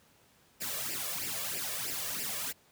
white noise with flanger, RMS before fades -36 dBFS, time 0.6-2.53 s, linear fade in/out 20 ms, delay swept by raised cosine 0.39 to 1.79 ms, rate 3.1 Hz, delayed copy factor +0.8, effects pink hiss -64 dBFS RMS until 2.71 s + high-pass 80 Hz 12 dB/octave

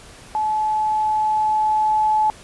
sine tone with level ramp, 860 Hz, A5, 40 cents flat, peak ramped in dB -18 to -14 dBFS, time 0.35-2.3 s, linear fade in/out 0 ms, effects pink hiss -43 dBFS RMS until 2.43 s + resampled to 24000 Hz

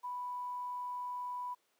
sine tone with quantisation, 987.8 Hz, B5, in tune, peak -37 dBFS, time 0.03-1.55 s, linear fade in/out 20 ms, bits 11, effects pink hiss -75 dBFS RMS until 1.79 s + high-pass 400 Hz 12 dB/octave

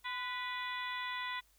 harmonic tone with a mistuned harmonic, 491.8 Hz, B4, 7 cents flat, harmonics 2 / 3 / 4 / 5 / 6 / 7 / 8, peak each -41 / -47 / -41 / -48 / -55 / -45 / -52 dBFS, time 0.04-1.41 s, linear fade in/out 20 ms, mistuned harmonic 2, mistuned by +41 cents, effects added 50 Hz sine -70 dBFS peak until 1.58 s + white hiss -70 dBFS RMS until 1.58 s

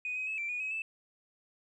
sine tone with pitch steps, 2488 / 2523 / 2589 / 2347 / 2456 / 2549 / 2632 Hz, D#7 / D#7 / E7 / D7 / D#7 / D#7 / E7, -1 / +23 / -32 / -2 / -23 / +41 / -3 cents, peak -32 dBFS, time 0.05-0.82 s, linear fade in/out 2 ms, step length 110 ms, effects tanh soft clip ceiling -28 dBFS

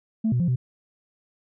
sine tone with pitch steps, 221.3 / 122.4 / 174.2 / 126 Hz, A3 / B2 / F3 / B2, +10 / -15 / -4 / +35 cents, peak -18 dBFS, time 0.24-0.56 s, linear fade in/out 10 ms, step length 80 ms, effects tanh soft clip ceiling -16 dBFS

